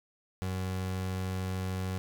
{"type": "tone", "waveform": "30% pulse", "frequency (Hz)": 93.4, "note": "F#2", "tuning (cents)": 17, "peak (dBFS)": -29, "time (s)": [0.42, 1.98], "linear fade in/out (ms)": 0, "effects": []}